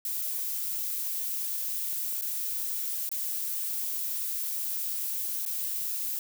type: noise with dropouts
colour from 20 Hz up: violet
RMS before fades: -32 dBFS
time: 0.05-6.19 s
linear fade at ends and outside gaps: 1 ms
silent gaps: 2.212-2.22 / 3.091-3.115 / 5.452-5.462 s
effects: none